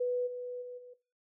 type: tone with level steps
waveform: sine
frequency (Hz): 493.9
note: B4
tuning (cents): 0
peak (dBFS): -28 / -36 / -40 / -47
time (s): 0-0.94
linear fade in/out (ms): 10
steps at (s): 0.26 / 0.61 / 0.77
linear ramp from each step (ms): 20
effects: noise-tail reverb RT60 0.3 s tail -17 dB re dry